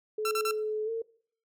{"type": "tone with pitch glide", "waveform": "sine", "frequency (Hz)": [429.4, 454.1], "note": ["A4", "A#4"], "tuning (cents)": [-42, -45], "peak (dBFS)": -29, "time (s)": [0.18, 1.02], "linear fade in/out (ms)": 5, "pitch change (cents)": 97, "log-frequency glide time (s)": [0.85, 0.9]}
{"type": "tone bursts", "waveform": "sawtooth", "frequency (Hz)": 1348, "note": "E6", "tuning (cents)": 38, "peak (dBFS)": -25, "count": 3, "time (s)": [0.25, 0.511], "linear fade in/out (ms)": 2, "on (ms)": 61, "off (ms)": 39}
{"effects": ["noise-tail reverb RT60 0.5 s tail -20 dB re dry"]}